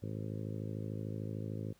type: harmonic tone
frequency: 53.4 Hz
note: G#1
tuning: 49 cents sharp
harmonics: 2 / 3 / 4 / 5 / 6 / 7 / 8 / 9 / 10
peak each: -40 / -44 / -46 / -48 / -50 / -51 / -52 / -53 / -54 dBFS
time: 0.02-1.73 s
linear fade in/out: 10 ms
effects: pink hiss -69 dBFS RMS until 1.79 s